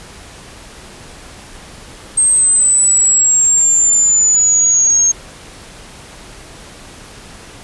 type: exponential sweep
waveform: sine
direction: down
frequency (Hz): 8400 to 6460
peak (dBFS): -8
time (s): 2.17-5.12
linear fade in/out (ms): 10
effects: pink hiss -36 dBFS RMS until 7.63 s + resampled to 24000 Hz